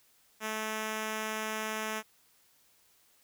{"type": "tone", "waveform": "5% pulse", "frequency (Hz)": 217.5, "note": "A3", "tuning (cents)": -20, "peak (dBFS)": -22, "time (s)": [0.4, 2.03], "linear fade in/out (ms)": 50, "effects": ["white hiss -66 dBFS RMS until 3.23 s"]}